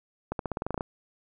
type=accelerating click train; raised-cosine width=1 ms; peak=-16 dBFS; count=11; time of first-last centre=0.32-0.808 s; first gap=72 ms; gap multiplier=0.91; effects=none